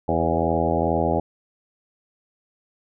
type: harmonic tone with a mistuned harmonic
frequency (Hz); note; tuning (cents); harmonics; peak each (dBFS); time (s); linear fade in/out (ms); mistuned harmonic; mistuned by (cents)
82.41; E2; 0; 1 / 2 / 3 / 4 / 5 / 6 / 7 / 8 / 9 / 10; -28 / -28 / -28 / -28 / -28 / -28 / -28 / -28 / -28 / -28; 0.08-1.2; 5; 6; +33
effects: none

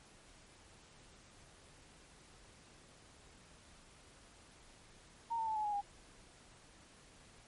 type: tone with pitch steps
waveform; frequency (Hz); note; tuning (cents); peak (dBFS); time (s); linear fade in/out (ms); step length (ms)
sine; 923 / 899.3 / 876.2 / 853.8 / 831.9 / 810.5; A#5 / A5 / A5 / G#5 / G#5 / G#5; -17 / +38 / -7 / +48 / +3 / -42; -34; 5.3-5.816; 20; 86
effects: pink hiss -61 dBFS RMS until 7.47 s + MP3 48 kbps

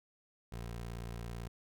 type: tone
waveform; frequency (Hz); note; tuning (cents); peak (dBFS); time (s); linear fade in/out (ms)
20% pulse; 58; A#1; -8; -36; 0.52-1.48; 5
effects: none

